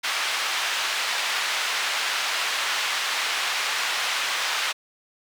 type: band-pass noise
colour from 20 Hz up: white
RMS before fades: -26 dBFS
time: 0.03-4.73 s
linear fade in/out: 20 ms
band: 930 to 3500 Hz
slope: 12 dB/octave
effects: none